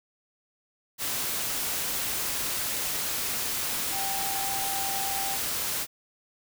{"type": "tone in noise", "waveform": "sine", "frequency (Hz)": 784, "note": "G5", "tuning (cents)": 0, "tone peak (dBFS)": -33, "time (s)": [3.91, 5.39], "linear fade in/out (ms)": 50, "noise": "white", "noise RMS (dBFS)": -30, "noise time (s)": [0.98, 5.87], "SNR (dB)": -6, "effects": []}